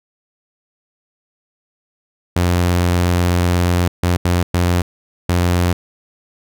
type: tone bursts at uneven times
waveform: sawtooth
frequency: 88.2 Hz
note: F2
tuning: 18 cents sharp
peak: -9 dBFS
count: 5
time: 2.36-3.88 / 4.03-4.17 / 4.25-4.43 / 4.54-4.82 / 5.29-5.73 s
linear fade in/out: 5 ms
effects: none